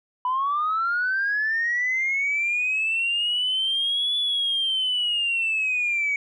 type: linear two-way sweep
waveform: sine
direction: up then down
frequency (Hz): 987.8 to 3449 to 2244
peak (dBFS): -20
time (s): 0.25-6.16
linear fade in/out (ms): 2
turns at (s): 4.17
effects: tanh soft clip ceiling -17 dBFS